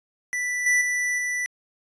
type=tone with level steps; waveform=square; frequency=1975.5 Hz; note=B6; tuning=in tune; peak=-25 / -18 / -23 / -25 dBFS; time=0.33-1.46 s; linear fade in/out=0 ms; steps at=0.66 / 0.81 / 1.18 s; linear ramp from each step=5 ms; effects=resampled to 22050 Hz